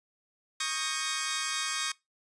10% pulse chord, Eb dominant seventh, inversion third, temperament equal with one note detuned, 1108.7 / 1244.5 / 1593.5 / 1864.7 Hz, Db6 / Eb6 / G6 / Bb6, 0 / 0 / +28 / 0 cents, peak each -27 dBFS, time 0.6-1.92 s, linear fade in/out 5 ms, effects noise-tail reverb RT60 0.2 s tail -22 dB re dry + resampled to 22050 Hz

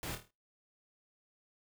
pink noise with echo, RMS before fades -41 dBFS, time 0.03-0.15 s, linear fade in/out 0 ms, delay 26 ms, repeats 6, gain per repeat -6 dB, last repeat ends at 0.306 s, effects noise-tail reverb RT60 0.3 s tail -26 dB re dry

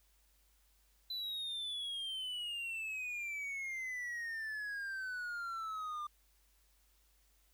triangle exponential sweep, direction down, 4016 to 1188 Hz, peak -37 dBFS, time 1.1-6.07 s, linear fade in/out 5 ms, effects added 50 Hz sine -70 dBFS peak until 7.53 s + white hiss -73 dBFS RMS until 7.53 s

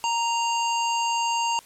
harmonic tone, 931 Hz, A#5, 2 cents flat, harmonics 1 / 3 / 5 / 7 / 8, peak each -23 / -29 / -36 / -36 / -36 dBFS, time 0.04-1.59 s, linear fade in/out 0 ms, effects white hiss -51 dBFS RMS until 1.65 s + low-pass 12000 Hz 12 dB/octave

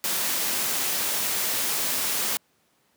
white noise, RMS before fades -26 dBFS, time 0.04-2.37 s, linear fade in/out 0 ms, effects pink hiss -66 dBFS RMS until 2.96 s + high-pass 150 Hz 12 dB/octave

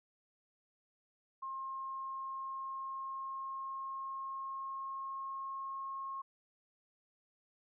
sine tone with pitch glide, 1068 to 1081 Hz, C6 to C#6, +35 to -44 cents, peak -39 dBFS, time 1.42-6.22 s, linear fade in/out 10 ms, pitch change +21 cents, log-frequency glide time 1.59-5.87 s, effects none

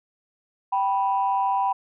sine tone pair together, 781 / 984 Hz, G5 / B5, -7 / -7 cents, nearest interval major third, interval 400 cents, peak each -22 / -22 dBFS, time 0.72-1.73 s, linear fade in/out 10 ms, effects tanh soft clip ceiling -13 dBFS

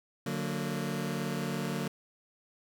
sawtooth chord, D augmented, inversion none, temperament just, 146.83 / 183.54 / 229.4 Hz, D3 / F#3 / A#3, 0 / -14 / -28 cents, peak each -32 dBFS, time 0.26-1.88 s, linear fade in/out 5 ms, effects none

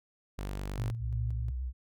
sawtooth tone, 49 Hz, G1, in tune, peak -31 dBFS, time 0.38-0.92 s, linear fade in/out 10 ms
sine tone with tremolo, 115.1 Hz, A#2, 22 cents flat, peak -31 dBFS, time 0.77-1.51 s, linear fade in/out 20 ms, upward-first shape square, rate 2.8 Hz, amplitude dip 35%
sine tone with vibrato, 63.3 Hz, B1, 43 cents sharp, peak -32 dBFS, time 0.99-1.73 s, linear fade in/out 50 ms, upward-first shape sine, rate 9.8 Hz, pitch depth 71 cents each way
effects none

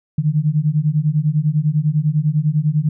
sine beating tone pair, 146.83 / 156.83 Hz, D3 / D#3, 0 / +14 cents, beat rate 10 Hz, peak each -17 dBFS, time 0.18-2.89 s, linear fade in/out 5 ms, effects none

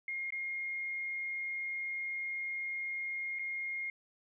sine tone with dropouts, 2136 Hz, C7, 35 cents sharp, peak -35 dBFS, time 0.08-3.9 s, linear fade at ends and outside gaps 2 ms, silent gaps 0.305-0.323 / 3.388-3.393 s, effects none

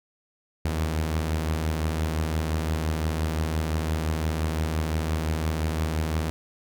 sawtooth beating tone pair, 78.4 / 84.2 Hz, D#2 / E2, +14 / +37 cents, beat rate 5.8 Hz, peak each -21 / -29 dBFS, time 0.65-6.3 s, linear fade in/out 0 ms, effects none

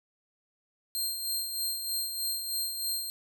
15% pulse tone with tremolo, 4186 Hz, C8, in tune, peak -22 dBFS, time 0.95-3.1 s, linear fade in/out 0 ms, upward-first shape sine, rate 3.2 Hz, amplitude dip 50%, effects none

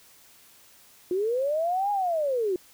sine linear two-way sweep, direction up then down, 349.2 to 830.6 to 349.2 Hz, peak -23 dBFS, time 1.11-2.56 s, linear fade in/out 2 ms, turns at 1.91 s, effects white hiss -55 dBFS RMS until 2.73 s

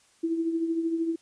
sine tone with tremolo, 329.6 Hz, E4, in tune, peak -22 dBFS, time 0.23-1.16 s, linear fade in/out 10 ms, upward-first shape triangle, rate 13 Hz, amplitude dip 60%, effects white hiss -62 dBFS RMS until 1.21 s + resampled to 22050 Hz

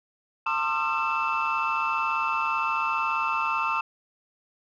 sine tone cluster, 900 / 1061 / 1216 / 1354 / 2646 Hz, A5 / C6 / D#6 / E6 / E7, +39 / +24 / -40 / +46 / +6 cents, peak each -29 dBFS, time 0.46-3.81 s, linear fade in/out 5 ms, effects tanh soft clip ceiling -17 dBFS

